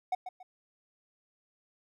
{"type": "tone with echo", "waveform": "triangle", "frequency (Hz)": 740, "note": "F#5", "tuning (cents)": 0, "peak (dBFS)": -25, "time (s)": [0.12, 0.15], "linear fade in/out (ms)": 5, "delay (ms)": 140, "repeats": 2, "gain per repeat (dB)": -10, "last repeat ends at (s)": 0.43, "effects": []}